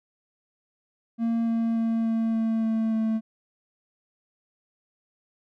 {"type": "tone with pitch steps", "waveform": "triangle", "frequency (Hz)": [230, 228.5, 227.1, 225.7, 224.2, 222.8, 221.4], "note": ["A#3", "A#3", "A#3", "A3", "A3", "A3", "A3"], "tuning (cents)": [-23, -34, -45, 44, 33, 22, 11], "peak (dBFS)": -20, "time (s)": [1.18, 3.21], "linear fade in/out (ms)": 50, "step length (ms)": 290, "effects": []}